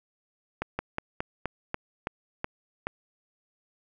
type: slowing click train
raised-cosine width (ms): 0.5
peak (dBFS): -14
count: 9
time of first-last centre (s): 0.62-2.87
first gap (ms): 170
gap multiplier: 1.14
effects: none